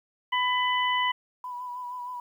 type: harmonic tone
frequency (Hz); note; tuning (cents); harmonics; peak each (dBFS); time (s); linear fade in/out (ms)
998; B5; +18; 1 / 2 / 3; -25 / -28 / -30; 0.32-1.12; 10
type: tone with vibrato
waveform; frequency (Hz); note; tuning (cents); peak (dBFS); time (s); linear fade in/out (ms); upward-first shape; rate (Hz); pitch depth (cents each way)
sine; 987.8; B5; 0; -33; 1.44-2.2; 2; sine; 6.4; 30
effects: 10-bit